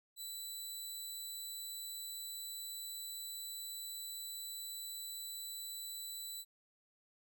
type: tone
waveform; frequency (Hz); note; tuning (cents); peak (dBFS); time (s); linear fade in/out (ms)
15% pulse; 3977; B7; +11; -36; 0.16-6.45; 50
effects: none